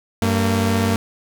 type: tone pair together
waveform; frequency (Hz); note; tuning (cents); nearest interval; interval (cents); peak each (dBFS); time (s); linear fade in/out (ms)
sawtooth; 95.99 / 228.3; G2 / A#3; -36 / -36; octave + minor third; 1500; -15; 0.22-0.96; 0
effects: none